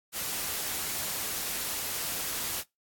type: noise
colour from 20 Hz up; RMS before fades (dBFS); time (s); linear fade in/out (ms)
white; -33; 0.12-2.64; 50
effects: noise-tail reverb RT60 0.2 s tail -24 dB re dry + AAC 64 kbps